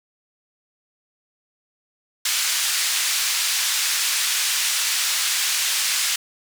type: band-pass noise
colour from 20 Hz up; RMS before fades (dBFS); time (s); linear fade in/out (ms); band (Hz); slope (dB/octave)
white; -22; 2.25-6.16; 5; 1700 to 7800; 12
effects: none